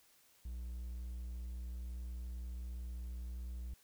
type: tone with pitch glide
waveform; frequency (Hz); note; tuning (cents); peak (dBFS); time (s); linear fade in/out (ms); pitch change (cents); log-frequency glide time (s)
triangle; 60.2 to 60.62; B1 to B1; -44 to -32; -39; 0.45-3.74; 5; +12; 0.66-1.94
effects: white hiss -68 dBFS RMS until 3.83 s